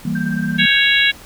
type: chord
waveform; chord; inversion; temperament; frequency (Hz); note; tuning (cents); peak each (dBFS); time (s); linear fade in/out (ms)
sine; E diminished; none; equal; 164.81 / 196 / 233.1; E3 / G3 / Bb3; 0 / 0 / 0; -22; 0.05-0.66; 5
type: tone with tremolo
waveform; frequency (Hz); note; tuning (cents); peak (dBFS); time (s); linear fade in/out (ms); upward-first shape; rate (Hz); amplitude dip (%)
sine; 1573; G6; +6; -23; 0.15-0.81; 5; sine; 18; 65
type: harmonic tone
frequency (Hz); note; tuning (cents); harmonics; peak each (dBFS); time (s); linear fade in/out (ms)
554.4; C#5; 0; 3 / 4 / 5 / 6 / 7; -16 / -17 / -18 / -19 / -19; 0.58-1.12; 20
effects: pink hiss -40 dBFS RMS until 1.25 s